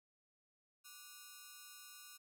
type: ring-modulated tone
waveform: 5% pulse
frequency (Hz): 1324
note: E6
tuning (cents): +7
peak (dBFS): -39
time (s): 0.84-2.18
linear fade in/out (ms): 20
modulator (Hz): 147
effects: none